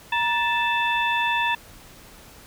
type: harmonic tone with a mistuned harmonic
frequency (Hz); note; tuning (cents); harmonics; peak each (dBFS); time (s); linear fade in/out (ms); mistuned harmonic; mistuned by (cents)
880; A5; 0; 1 / 2 / 3 / 4; -23 / -26 / -26 / -30; 0.12-1.55; 5; 1; +120
effects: pink hiss -47 dBFS RMS until 2.46 s

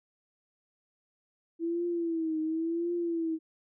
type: tone with vibrato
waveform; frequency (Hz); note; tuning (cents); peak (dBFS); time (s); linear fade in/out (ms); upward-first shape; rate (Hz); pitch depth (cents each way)
sine; 330; E4; +2; -28; 1.59-3.39; 50; triangle; 0.93; 97
effects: none

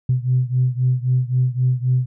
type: beating tone pair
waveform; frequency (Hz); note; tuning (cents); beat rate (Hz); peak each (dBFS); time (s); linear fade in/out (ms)
sine; 125.5 / 129.3; B2 / C3; +28 / -20; 3.8; -17 / -19; 0.09-2.06; 5
effects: tanh soft clip ceiling -8 dBFS

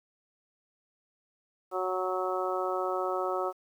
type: harmonic tone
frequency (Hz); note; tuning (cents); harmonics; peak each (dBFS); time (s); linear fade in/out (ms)
185; F#3; 0; 2 / 3 / 4 / 5 / 6 / 7; -33 / -34 / -35 / -40 / -38 / -35; 1.71-3.53; 50
effects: 10-bit

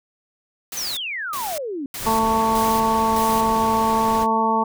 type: noise bursts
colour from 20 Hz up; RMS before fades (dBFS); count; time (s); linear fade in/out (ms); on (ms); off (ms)
white; -31; 5; 0.72-3.41; 2; 250; 360
type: exponential sweep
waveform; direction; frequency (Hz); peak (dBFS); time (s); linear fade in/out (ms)
sine; down; 6272 to 260.7; -25; 0.77-1.86; 2
type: noise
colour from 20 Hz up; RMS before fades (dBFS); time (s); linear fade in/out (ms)
pink; -31; 1.99-4.27; 50
type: harmonic tone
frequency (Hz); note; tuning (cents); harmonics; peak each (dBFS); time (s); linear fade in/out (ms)
223; A3; +23; 1 / 2 / 3 / 4 / 5; -24 / -26 / -28 / -19 / -23; 2.06-4.64; 10
effects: none

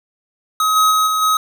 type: tone with level steps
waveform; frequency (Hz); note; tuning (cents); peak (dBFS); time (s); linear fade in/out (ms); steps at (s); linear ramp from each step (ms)
square; 1269; D#6; +34; -14 / -11 / -13 / -16 / -13; 0.6-1.37; 2; 0.75 / 0.9 / 1.06 / 1.21; 20
effects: none

